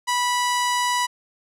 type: tone with low-pass filter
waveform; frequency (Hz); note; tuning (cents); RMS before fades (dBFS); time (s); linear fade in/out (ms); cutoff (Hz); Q
sawtooth; 982; B5; -10; -22; 0.07-1.07; 20; 9300; 1.2
effects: none